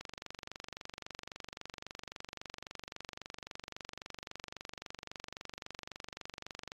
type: click train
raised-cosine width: 0.2 ms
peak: -25 dBFS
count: 160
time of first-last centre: 0.01-6.719 s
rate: 23.7 Hz
effects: AAC 32 kbps